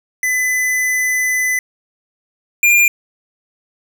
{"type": "tone pair in turn", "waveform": "square", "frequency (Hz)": [2009, 2402], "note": ["B6", "D7"], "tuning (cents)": [29, 38], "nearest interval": "minor third", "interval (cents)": 309, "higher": "second", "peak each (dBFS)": [-15, -9], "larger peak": "second", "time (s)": [[0.23, 1.59], [2.63, 2.88]], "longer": "first", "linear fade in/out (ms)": 2, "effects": []}